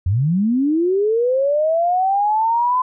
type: linear sweep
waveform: sine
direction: up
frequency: 82.3 to 1023 Hz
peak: -14 dBFS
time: 0.06-2.82 s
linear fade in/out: 5 ms
effects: none